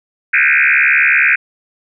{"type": "tone with frequency modulation", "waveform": "sine", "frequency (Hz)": 2000, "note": "B6", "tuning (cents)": 21, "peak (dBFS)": -8, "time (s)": [0.33, 1.36], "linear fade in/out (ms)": 10, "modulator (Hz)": 71, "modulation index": 7.3, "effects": []}